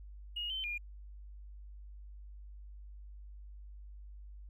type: tone with pitch steps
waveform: triangle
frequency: 2873 / 3082 / 2418 Hz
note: F7 / G7 / D7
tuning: +48 / -30 / +50 cents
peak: -32 dBFS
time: 0.36-0.78 s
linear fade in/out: 10 ms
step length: 140 ms
effects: tanh soft clip ceiling -34 dBFS + added 50 Hz sine -47 dBFS peak until 4.49 s